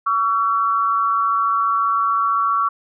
sine tone pair together, 1132 / 1346.2 Hz, C#6 / E6, +36 / +36 cents, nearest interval minor third, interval 300 cents, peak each -17 / -20 dBFS, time 0.06-2.69 s, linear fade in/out 10 ms, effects none

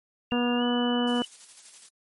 sine tone with pitch glide, 2794 to 2977 Hz, F7 to F#7, 0 to +10 cents, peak -32 dBFS, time 0.31-1.25 s, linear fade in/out 2 ms, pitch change +110 cents, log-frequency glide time 0.57-0.63 s
harmonic tone, 242.5 Hz, B3, 31 cents flat, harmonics 1 / 2 / 3 / 4 / 5 / 6 / 7, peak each -24 / -30 / -34 / -36 / -38 / -40 / -41 dBFS, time 0.32-1.22 s, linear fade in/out 0 ms
blue noise with tremolo, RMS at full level -44 dBFS, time 1.07-1.89 s, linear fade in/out 5 ms, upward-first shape square, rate 12 Hz, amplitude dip 40%
effects low-pass 12000 Hz 12 dB/octave + MP3 48 kbps

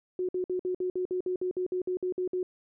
sine tone bursts, 365.5 Hz, F#4, 21 cents flat, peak -27 dBFS, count 15, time 0.19-2.43 s, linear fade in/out 2 ms, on 98 ms, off 55 ms, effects none

